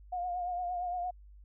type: tone with vibrato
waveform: sine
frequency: 714 Hz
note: F5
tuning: 38 cents sharp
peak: -32 dBFS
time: 0.12-1.11 s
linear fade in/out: 10 ms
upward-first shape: triangle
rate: 8.7 Hz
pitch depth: 50 cents each way
effects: added 50 Hz sine -51 dBFS peak until 1.44 s